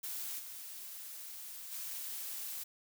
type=noise with level steps; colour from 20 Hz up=blue; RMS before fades=-41 / -47 / -42 dBFS; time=0.03-2.64 s; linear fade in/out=10 ms; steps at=0.38 / 1.71 s; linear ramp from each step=20 ms; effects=none